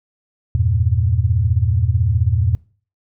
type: chord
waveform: sine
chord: E diminished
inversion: none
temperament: equal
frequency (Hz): 82.41 / 98 / 116.54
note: E2 / G2 / Bb2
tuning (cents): 0 / 0 / 0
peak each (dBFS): -18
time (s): 0.55-2.55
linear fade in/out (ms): 0
effects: noise-tail reverb RT60 0.4 s tail -22 dB re dry